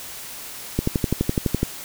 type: click train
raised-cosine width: 3 ms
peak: -6 dBFS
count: 11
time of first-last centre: 0.79-1.63 s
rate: 11.9 Hz
effects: white hiss -36 dBFS RMS until 1.84 s